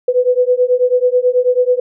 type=beating tone pair; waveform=sine; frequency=493.9 / 503.1 Hz; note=B4 / B4; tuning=0 / +32 cents; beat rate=9.2 Hz; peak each=-13 dBFS; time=0.08-1.8 s; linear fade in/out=5 ms; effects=none